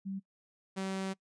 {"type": "tone pair in turn", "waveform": ["sine", "sawtooth"], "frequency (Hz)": [193.8, 191.57], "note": ["G3", "G3"], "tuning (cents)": [-20, -40], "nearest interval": "unison", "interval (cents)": 20, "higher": "first", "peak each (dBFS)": [-35, -30], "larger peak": "second", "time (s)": [[0.05, 0.2], [0.76, 1.14]], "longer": "second", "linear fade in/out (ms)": 20, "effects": ["noise-tail reverb RT60 0.1 s tail -23 dB re dry", "resampled to 22050 Hz"]}